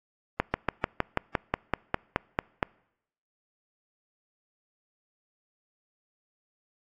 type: slowing click train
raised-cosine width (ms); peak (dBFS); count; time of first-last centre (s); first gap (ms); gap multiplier
0.5; -8; 13; 0.4-2.628; 140; 1.05
effects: noise-tail reverb RT60 0.8 s tail -26 dB re dry + AAC 48 kbps